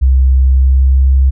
sine tone with pitch glide, 65.41 to 66.51 Hz, C2 to C2, 0 to +29 cents, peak -5 dBFS, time 0.01-1.31 s, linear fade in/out 20 ms, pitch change +29 cents, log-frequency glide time 0.4-1.11 s, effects none

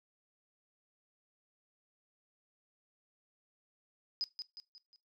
sine tone with echo, 5000 Hz, D#8, 8 cents sharp, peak -31 dBFS, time 4.21-4.24 s, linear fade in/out 0 ms, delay 180 ms, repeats 4, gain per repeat -7 dB, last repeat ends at 4.96 s, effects noise-tail reverb RT60 0.2 s tail -18 dB re dry

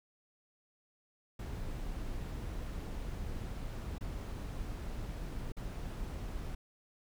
brown noise with dropouts, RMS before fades -40 dBFS, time 1.39-6.55 s, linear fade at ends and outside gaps 5 ms, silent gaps 3.983-4.008 / 5.521-5.567 s, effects none

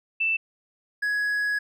sine / triangle tone pair in turn, 2656 / 1673.2 Hz, E7 / G#6, +12 / +12 cents, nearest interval minor sixth, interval 800 cents, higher first, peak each -21 dBFS, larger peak neither, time 0.2-0.37 / 1.02-1.59 s, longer second, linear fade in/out 10 ms, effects none

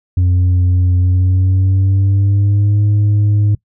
sine tone with pitch glide, 90.3 to 103.73 Hz, F#2 to G#2, -42 to -2 cents, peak -6 dBFS, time 0.17-3.55 s, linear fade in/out 5 ms, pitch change +240 cents, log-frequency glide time 0.99-2.82 s, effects noise-tail reverb RT60 0.1 s tail -23 dB re dry + tanh soft clip ceiling -8 dBFS

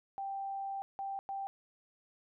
sine tone bursts at uneven times, 785 Hz, G5, 2 cents sharp, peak -36 dBFS, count 3, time 0.18-0.82 / 0.99-1.19 / 1.29-1.47 s, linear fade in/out 0 ms, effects none

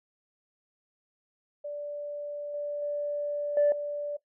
sine tone with level steps, 584 Hz, D5, 10 cents flat, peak -33 / -30 / -28 / -18 / -30 dBFS, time 1.64-4.17 s, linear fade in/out 10 ms, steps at 2.54 / 2.82 / 3.57 / 3.72 s, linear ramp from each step 2 ms, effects noise-tail reverb RT60 0.1 s tail -17 dB re dry + tanh soft clip ceiling -16 dBFS

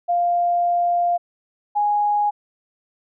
sine tone pair in turn, 698.5 / 828.7 Hz, F5 / G#5, 0 / -4 cents, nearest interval minor third, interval 296 cents, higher second, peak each -16 dBFS, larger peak neither, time 0.08-1.18 / 1.75-2.31 s, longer first, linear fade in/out 20 ms, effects none

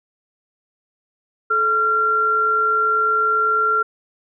sine tone pair together, 433.1 / 1375 Hz, A4 / F6, -27 / -27 cents, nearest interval octave + minor sixth, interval 2000 cents, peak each -25 / -15 dBFS, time 1.5-3.83 s, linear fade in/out 10 ms, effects none

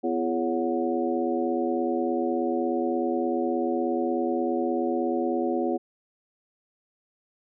sine tone cluster, 249.9 / 339.5 / 416.1 / 557 / 731 Hz, B3 / F4 / G#4 / C#5 / F#5, +21 / -49 / +3 / +8 / -21 cents, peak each -29 / -27 / -31 / -32 / -32 dBFS, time 0.03-5.78 s, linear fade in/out 20 ms, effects none

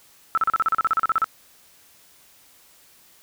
sine tone bursts, 1318.5 Hz, E6, in tune, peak -16 dBFS, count 15, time 0.35-1.243 s, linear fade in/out 0 ms, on 25 ms, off 37 ms, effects white hiss -54 dBFS RMS until 3.22 s

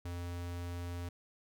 square tone, 87.31 Hz, F2, in tune, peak -39 dBFS, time 0.05-1.09 s, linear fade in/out 5 ms, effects none

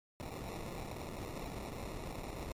pink noise with sample-and-hold, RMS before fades -43 dBFS, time 0.2-2.52 s, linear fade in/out 0 ms, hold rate 1575 Hz, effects MP3 64 kbps

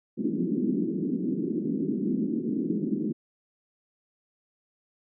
pink band-pass noise, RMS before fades -28 dBFS, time 0.17-3.13 s, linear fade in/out 20 ms, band 180 to 360 Hz, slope 48 dB/octave, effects none

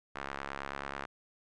sawtooth tone with band-pass filter, 69.3 Hz, C#2, in tune, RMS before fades -41 dBFS, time 0.15-1.06 s, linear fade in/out 10 ms, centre 1400 Hz, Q 1.3, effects resampled to 22050 Hz

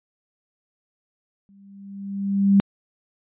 sine tone with exponential growth, 198 Hz, G3, 18 cents sharp, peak -10 dBFS, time 1.49-2.6 s, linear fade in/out 0 ms, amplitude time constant 240 ms, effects resampled to 8000 Hz

